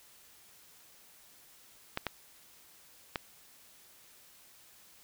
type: clicks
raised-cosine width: 0.3 ms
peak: -16 dBFS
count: 3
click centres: 1.974 / 2.067 / 3.158 s
effects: white hiss -59 dBFS RMS until 5.03 s